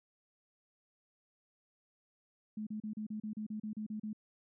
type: tone bursts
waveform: sine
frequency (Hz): 214.1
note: A3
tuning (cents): -47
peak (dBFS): -37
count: 12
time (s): 2.57-4.131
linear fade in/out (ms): 5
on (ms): 98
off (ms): 35
effects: none